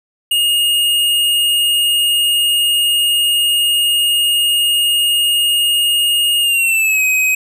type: tone with pitch glide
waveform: square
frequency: 2852 to 2526 Hz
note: F7 to D#7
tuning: +36 to +26 cents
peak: -12 dBFS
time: 0.31-7.35 s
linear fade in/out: 5 ms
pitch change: -210 cents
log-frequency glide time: 6.41-7.03 s
effects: none